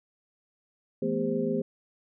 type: tone cluster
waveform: sine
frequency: 167.7 / 218.8 / 245.2 / 402.7 / 521 Hz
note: E3 / A3 / B3 / G4 / C5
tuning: +30 / -9 / -12 / +47 / -7 cents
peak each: -35 / -32 / -31 / -30 / -33 dBFS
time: 1.02-1.62 s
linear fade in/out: 5 ms
effects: none